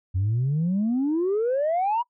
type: exponential sweep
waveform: sine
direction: up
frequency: 89.3 to 980 Hz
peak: -19 dBFS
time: 0.14-2.03 s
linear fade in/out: 20 ms
effects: noise-tail reverb RT60 0.1 s tail -26 dB re dry + tanh soft clip ceiling -18 dBFS